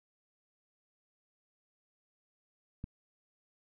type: click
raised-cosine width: 5 ms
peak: -27 dBFS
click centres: 2.841 s
effects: none